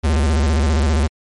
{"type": "tone with vibrato", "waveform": "square", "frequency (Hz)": 74.4, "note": "D2", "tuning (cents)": 23, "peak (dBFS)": -14, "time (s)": [0.03, 1.08], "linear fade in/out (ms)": 20, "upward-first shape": "square", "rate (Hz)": 15, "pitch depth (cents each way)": 130, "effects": ["MP3 48 kbps"]}